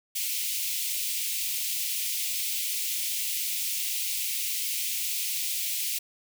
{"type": "high-pass noise", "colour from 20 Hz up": "white", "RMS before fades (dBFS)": -30, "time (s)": [0.15, 5.99], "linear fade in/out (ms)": 10, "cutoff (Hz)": 2200, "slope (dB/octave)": 48, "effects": []}